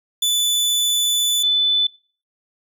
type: tone pair in turn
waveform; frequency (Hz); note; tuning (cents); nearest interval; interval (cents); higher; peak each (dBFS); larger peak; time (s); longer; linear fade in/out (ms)
sawtooth / sine; 3486 / 3501; A7 / A7; -17 / -9; unison; 8; second; -13 / -14; first; 0.22-1.43 / 1.43-1.87; first; 5
effects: noise-tail reverb RT60 0.4 s tail -21 dB re dry